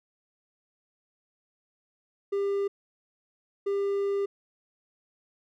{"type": "tone bursts at uneven times", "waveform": "triangle", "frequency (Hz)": 398.9, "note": "G4", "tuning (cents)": 30, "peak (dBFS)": -23, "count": 2, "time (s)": [[2.32, 2.68], [3.66, 4.26]], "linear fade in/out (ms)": 10, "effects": []}